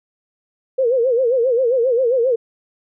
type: tone with vibrato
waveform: sine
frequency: 493.9 Hz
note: B4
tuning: in tune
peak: -13 dBFS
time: 0.78-2.36 s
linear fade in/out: 10 ms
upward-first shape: sine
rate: 7.5 Hz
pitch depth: 140 cents each way
effects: none